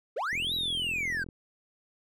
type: linear two-way sweep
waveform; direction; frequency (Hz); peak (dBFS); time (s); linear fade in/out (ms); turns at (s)
triangle; up then down; 378.4 to 3951 to 1505; -27; 0.16-1.24; 10; 0.54
type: click train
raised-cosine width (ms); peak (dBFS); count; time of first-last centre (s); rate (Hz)
3; -31; 42; 0.33-1.288; 42.8
effects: none